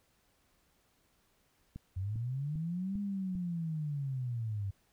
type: click train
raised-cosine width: 5 ms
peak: -31 dBFS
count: 5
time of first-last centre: 1.76-3.354 s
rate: 2.51 Hz
type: linear two-way sweep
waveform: sine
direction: up then down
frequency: 89 to 204.3 to 95.8 Hz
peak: -33 dBFS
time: 1.96-4.71 s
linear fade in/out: 10 ms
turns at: 3 s
effects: pink hiss -72 dBFS RMS until 4.92 s